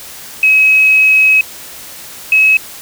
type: tone pair in turn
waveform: sine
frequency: 2554 / 2567 Hz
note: D#7 / E7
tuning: +45 / -47 cents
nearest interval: unison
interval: 8 cents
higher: second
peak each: -5 dBFS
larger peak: neither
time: 0.43-1.41 / 2.32-2.57 s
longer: first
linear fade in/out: 2 ms
effects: white hiss -31 dBFS RMS until 2.81 s